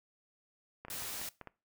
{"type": "clicks", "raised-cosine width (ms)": 0.5, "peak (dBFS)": -30, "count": 6, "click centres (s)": [0.85, 0.883, 1.022, 1.215, 1.413, 1.473]}
{"type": "noise", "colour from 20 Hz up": "white", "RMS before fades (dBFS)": -41, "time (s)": [0.9, 1.29], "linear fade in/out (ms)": 2}
{"effects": ["noise-tail reverb RT60 0.3 s tail -21 dB re dry"]}